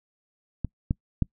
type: clicks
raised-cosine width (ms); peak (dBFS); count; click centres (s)
5; -15 / -11 / -10; 3; 0.647 / 0.909 / 1.223
effects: noise-tail reverb RT60 0.1 s tail -26 dB re dry